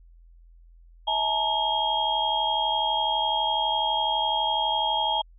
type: tone cluster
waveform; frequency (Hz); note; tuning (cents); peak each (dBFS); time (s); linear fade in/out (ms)
sine; 647 / 854 / 926 / 3251; E5 / G#5 / A#5 / G#7; -32 / +48 / -12 / -38; -33 / -26 / -29 / -26; 1.07-5.22; 10
effects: added 42 Hz sine -49 dBFS peak until 5.38 s